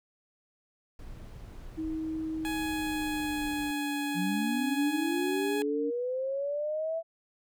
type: noise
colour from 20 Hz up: brown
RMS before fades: -45 dBFS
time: 0.99-3.71 s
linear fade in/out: 2 ms
type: tone with pitch glide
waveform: sine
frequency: 317.4 to 289.4 Hz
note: D#4 to D4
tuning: +35 to -25 cents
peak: -31 dBFS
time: 1.77-5.91 s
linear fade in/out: 20 ms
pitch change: -160 cents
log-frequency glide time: 2.47-3.92 s
type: tone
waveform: 15% pulse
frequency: 837 Hz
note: G#5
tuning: 13 cents sharp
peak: -28 dBFS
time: 2.45-5.62 s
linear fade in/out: 0 ms
type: linear sweep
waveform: sine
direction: up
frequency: 170 to 665 Hz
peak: -29 dBFS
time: 4.14-7.03 s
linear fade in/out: 50 ms
effects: none